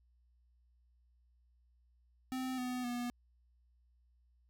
square tone with pitch steps, 258.3 / 250.4 / 242.7 Hz, C4 / B3 / B3, -22 / +24 / -30 cents, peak -37 dBFS, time 2.32-3.1 s, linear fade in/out 0 ms, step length 260 ms, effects added 60 Hz sine -67 dBFS peak until 4.49 s

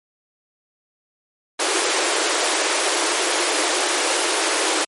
pink high-pass noise, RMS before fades -20 dBFS, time 1.59-4.85 s, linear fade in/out 10 ms, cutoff 310 Hz, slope 96 dB/octave, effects MP3 48 kbps

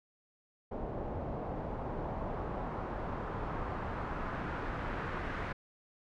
pink noise with low-pass filter sweep, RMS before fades -38 dBFS, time 0.71-5.53 s, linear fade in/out 10 ms, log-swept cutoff 660 to 1700 Hz, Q 1.5, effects none

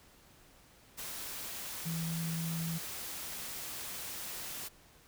sine tone in noise, 164.81 Hz, E3, in tune, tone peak -34 dBFS, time 1.85-2.79 s, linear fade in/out 20 ms, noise white, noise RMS -42 dBFS, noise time 0.97-4.69 s, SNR +5 dB, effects pink hiss -61 dBFS RMS until 5.07 s

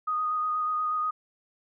sine tone with vibrato, 1241 Hz, D#6, 5 cents flat, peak -25 dBFS, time 0.07-1.11 s, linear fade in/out 10 ms, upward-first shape square, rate 8.3 Hz, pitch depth 13 cents each way, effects none

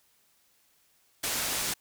white low-pass noise, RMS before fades -31 dBFS, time 1.23-1.74 s, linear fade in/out 10 ms, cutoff 11000 Hz, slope 12 dB/octave, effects white hiss -67 dBFS RMS until 1.8 s

